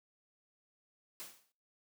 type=noise with exponential decay; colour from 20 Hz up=white; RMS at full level=-43 dBFS; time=1.2-1.52 s; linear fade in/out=0 ms; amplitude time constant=68 ms; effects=noise-tail reverb RT60 0.5 s tail -25 dB re dry + high-pass 150 Hz 12 dB/octave